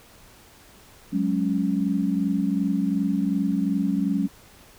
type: chord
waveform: sine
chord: F# suspended second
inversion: none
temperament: equal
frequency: 185 / 207.7 / 277.2 Hz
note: F#3 / G#3 / C#4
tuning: 0 / 0 / 0 cents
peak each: -25 dBFS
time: 1.12-4.28 s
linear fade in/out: 20 ms
effects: pink hiss -51 dBFS RMS until 4.78 s